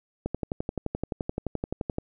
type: click train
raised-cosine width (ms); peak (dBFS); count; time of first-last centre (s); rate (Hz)
2; -15; 21; 0.26-1.984; 11.6
effects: none